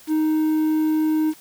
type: tone with quantisation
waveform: triangle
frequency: 311.1 Hz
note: D#4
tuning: in tune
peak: -15 dBFS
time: 0.07-1.34 s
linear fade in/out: 50 ms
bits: 7
effects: white hiss -48 dBFS RMS until 1.4 s